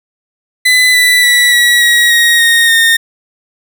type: tone with pitch steps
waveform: 30% pulse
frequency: 2005 / 1979.7 / 1954.7 / 1930 / 1905.6 / 1881.6 / 1857.8 / 1834.3 Hz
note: B6 / B6 / B6 / B6 / A#6 / A#6 / A#6 / A#6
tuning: +26 / +4 / -18 / -40 / +38 / +16 / -6 / -28 cents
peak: -3 dBFS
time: 0.65-2.97 s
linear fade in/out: 10 ms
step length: 290 ms
effects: none